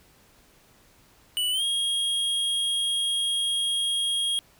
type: tone with pitch glide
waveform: square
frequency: 2960 to 3265 Hz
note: F#7 to G#7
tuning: 0 to -30 cents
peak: -24 dBFS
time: 1.37-4.39 s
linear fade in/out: 0 ms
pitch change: +170 cents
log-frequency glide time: 1.51-1.63 s
effects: pink hiss -58 dBFS RMS until 4.59 s